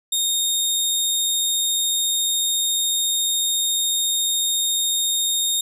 20% pulse tone, 3694 Hz, A#7, 16 cents flat, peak -13 dBFS, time 0.12-5.61 s, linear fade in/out 5 ms, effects none

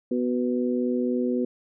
harmonic tone, 123.7 Hz, B2, 3 cents sharp, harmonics 2 / 3 / 4, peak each -24 / -28 / -30 dBFS, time 0.11-1.45 s, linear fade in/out 5 ms, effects none

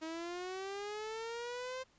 sawtooth linear sweep, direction up, 315.2 to 523.3 Hz, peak -36 dBFS, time 0.01-1.84 s, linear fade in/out 20 ms, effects pink hiss -69 dBFS RMS until 1.98 s + resampled to 16000 Hz

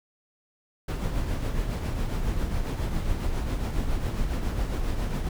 brown noise with tremolo, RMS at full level -25 dBFS, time 0.88-5.29 s, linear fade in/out 5 ms, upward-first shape triangle, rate 7.3 Hz, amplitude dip 50%, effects none

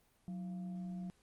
sine tone with frequency modulation, 182.8 Hz, F#3, 21 cents flat, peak -40 dBFS, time 0.28-1.1 s, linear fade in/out 0 ms, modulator 507 Hz, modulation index 0.24, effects pink hiss -72 dBFS RMS until 1.22 s + Opus 32 kbps

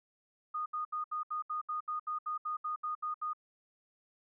sine tone bursts, 1232 Hz, D#6, 17 cents flat, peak -33 dBFS, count 15, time 0.54-3.334 s, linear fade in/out 10 ms, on 120 ms, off 71 ms, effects none

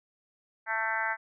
harmonic tone, 222.3 Hz, A3, 18 cents sharp, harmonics 3 / 4 / 5 / 6 / 7 / 8 / 9 / 10, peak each -40 / -33 / -42 / -38 / -32 / -37 / -35 / -45 dBFS, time 0.66-1.17 s, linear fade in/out 50 ms, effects none

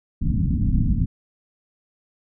pink low-pass noise, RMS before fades -20 dBFS, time 0.21-1.06 s, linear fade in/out 10 ms, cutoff 250 Hz, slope 48 dB/octave, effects none

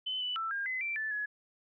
sine tone with pitch steps, 3037 / 2978 / 1329 / 1611 / 2033 / 2346 / 1751 / 1690 Hz, F#7 / F#7 / E6 / G6 / B6 / D7 / A6 / G#6, +44 / +11 / +14 / +47 / +50 / -2 / -9 / +30 cents, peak -32 dBFS, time 0.06-1.26 s, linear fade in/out 10 ms, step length 150 ms, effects none

